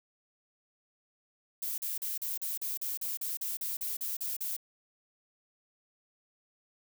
violet noise bursts, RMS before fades -35 dBFS, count 15, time 1.62-4.566 s, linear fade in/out 5 ms, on 160 ms, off 39 ms, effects none

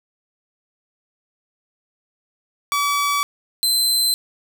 sawtooth tone pair in turn, 1145 / 4080 Hz, D6 / C8, -44 / -44 cents, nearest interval octave + minor seventh, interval 2200 cents, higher second, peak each -14 / -13 dBFS, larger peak second, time 2.72-3.23 / 3.63-4.14 s, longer neither, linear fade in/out 0 ms, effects none

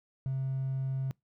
triangle tone with hard clipping, 133.3 Hz, C3, 33 cents sharp, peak -30 dBFS, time 0.26-1.11 s, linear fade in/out 0 ms, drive 4 dB, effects noise-tail reverb RT60 0.2 s tail -26 dB re dry

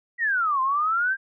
sine exponential two-way sweep, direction down then up, 1958 to 1031 to 1613 Hz, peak -20 dBFS, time 0.18-1.17 s, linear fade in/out 50 ms, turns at 0.61 s, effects none

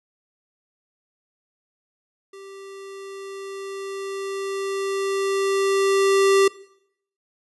square tone with level ramp, 391.5 Hz, G4, 2 cents flat, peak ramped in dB -40 to -14 dBFS, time 2.33-6.48 s, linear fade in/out 5 ms, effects noise-tail reverb RT60 0.7 s tail -20 dB re dry + resampled to 24000 Hz

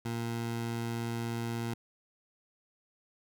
20% pulse tone, 116.54 Hz, A#2, in tune, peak -28 dBFS, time 0.05-1.74 s, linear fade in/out 5 ms, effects none

